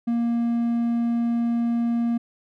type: tone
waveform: triangle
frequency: 234.6 Hz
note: A#3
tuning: 11 cents sharp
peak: -18 dBFS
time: 0.07-2.18 s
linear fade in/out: 10 ms
effects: none